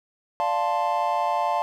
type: chord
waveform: triangle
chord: D minor seventh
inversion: none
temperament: equal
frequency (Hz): 587.3 / 698.5 / 880 / 1046.5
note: D5 / F5 / A5 / C6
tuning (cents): 0 / 0 / 0 / 0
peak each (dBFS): -28 / -24 / -23 / -27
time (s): 0.4-1.62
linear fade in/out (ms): 0
effects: none